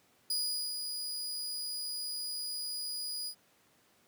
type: tone with ADSR envelope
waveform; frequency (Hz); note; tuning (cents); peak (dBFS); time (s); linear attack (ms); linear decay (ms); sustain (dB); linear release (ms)
sawtooth; 4913; D#8; -23; -27; 0.3-3.35; 4; 430; -6; 76
effects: pink hiss -67 dBFS RMS until 4.07 s + high-pass 150 Hz 12 dB/octave